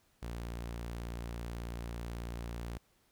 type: tone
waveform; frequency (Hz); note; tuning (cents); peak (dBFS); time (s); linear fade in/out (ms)
sawtooth; 58.27; A#1; 0; -35; 0.22-2.78; 10
effects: pink hiss -71 dBFS RMS until 3.11 s